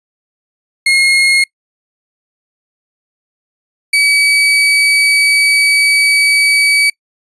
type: tone pair in turn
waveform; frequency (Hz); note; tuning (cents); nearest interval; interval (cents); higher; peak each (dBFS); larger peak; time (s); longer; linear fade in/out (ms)
35% pulse; 2153 / 2281; C7 / C#7; +49 / +49; minor second; 100; second; -6 / -6; neither; 0.86-1.44 / 3.93-6.9; second; 5
effects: noise-tail reverb RT60 0.1 s tail -25 dB re dry + resampled to 24000 Hz